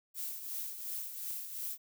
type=noise with tremolo; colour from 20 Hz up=violet; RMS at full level=-38 dBFS; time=0.14-1.78 s; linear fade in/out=50 ms; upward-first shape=triangle; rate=2.8 Hz; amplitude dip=60%; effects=none